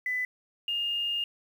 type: tone pair in turn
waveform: sine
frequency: 2000 / 2828 Hz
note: B6 / F7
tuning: +21 / +21 cents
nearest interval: tritone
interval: 600 cents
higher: second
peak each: -27 dBFS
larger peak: neither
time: 0.06-0.25 / 0.68-1.24 s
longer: second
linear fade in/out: 2 ms
effects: 9-bit